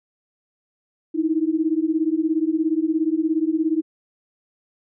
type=beating tone pair; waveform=sine; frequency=309.9 / 326.9 Hz; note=D#4 / E4; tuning=-7 / -14 cents; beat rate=17 Hz; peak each=-21 dBFS; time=1.14-3.82 s; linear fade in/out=20 ms; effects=none